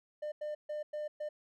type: tone bursts at uneven times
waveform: triangle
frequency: 601 Hz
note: D5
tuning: 40 cents sharp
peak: -33 dBFS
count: 5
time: 0.22-0.32 / 0.41-0.55 / 0.69-0.83 / 0.93-1.08 / 1.2-1.29 s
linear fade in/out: 10 ms
effects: tanh soft clip ceiling -29 dBFS